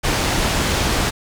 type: low-pass noise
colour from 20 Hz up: pink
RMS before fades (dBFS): -19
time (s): 0.03-1.11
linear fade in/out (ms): 20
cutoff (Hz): 7800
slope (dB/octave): 12
effects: none